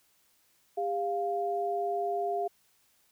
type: tone pair together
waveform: sine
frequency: 402 / 699 Hz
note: G4 / F5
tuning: +44 / +1 cents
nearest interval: minor seventh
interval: 957 cents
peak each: -32 / -30 dBFS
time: 0.77-2.48 s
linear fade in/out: 10 ms
effects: white hiss -68 dBFS RMS until 3.11 s